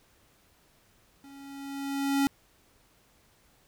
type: tone with level ramp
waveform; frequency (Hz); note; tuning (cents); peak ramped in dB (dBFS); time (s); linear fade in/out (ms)
square; 277.2; C#4; 0; -49 to -22; 1.24-2.27; 0
effects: pink hiss -64 dBFS RMS until 3.67 s